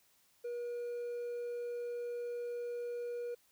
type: tone with hard clipping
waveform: triangle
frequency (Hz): 480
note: B4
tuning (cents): -49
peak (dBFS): -38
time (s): 0.44-3.35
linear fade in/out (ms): 10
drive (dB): 5
effects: white hiss -70 dBFS RMS until 3.51 s